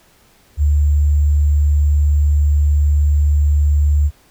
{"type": "tone with sample-and-hold", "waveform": "sine", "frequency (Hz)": 73.42, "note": "D2", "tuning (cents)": 0, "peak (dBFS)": -10, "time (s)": [0.57, 4.11], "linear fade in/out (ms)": 50, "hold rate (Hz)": 7350, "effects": ["pink hiss -52 dBFS RMS until 4.3 s"]}